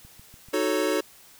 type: click train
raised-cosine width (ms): 5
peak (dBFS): -37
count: 4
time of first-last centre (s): 0.05-0.486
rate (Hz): 6.88
type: chord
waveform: square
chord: D# half-diminished seventh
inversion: none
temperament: equal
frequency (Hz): 311.1 / 370 / 440 / 554.4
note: D#4 / F#4 / A4 / C#5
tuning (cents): 0 / 0 / 0 / 0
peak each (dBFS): -29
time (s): 0.53-1.01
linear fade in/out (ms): 10
effects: white hiss -52 dBFS RMS until 1.39 s